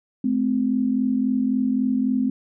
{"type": "tone pair together", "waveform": "sine", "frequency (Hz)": [215, 258.7], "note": ["A3", "C4"], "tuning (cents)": [-40, -19], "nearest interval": "minor third", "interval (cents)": 321, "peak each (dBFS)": [-23, -20], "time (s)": [0.24, 2.3], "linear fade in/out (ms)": 5, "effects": []}